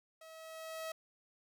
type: tone with level ramp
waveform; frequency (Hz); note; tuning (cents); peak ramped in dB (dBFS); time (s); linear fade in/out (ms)
sawtooth; 643; E5; -43; -49 to -35; 0.21-0.92; 5
effects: none